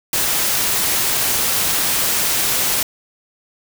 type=noise; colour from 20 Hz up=white; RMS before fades=-18 dBFS; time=0.13-2.83 s; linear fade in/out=2 ms; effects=none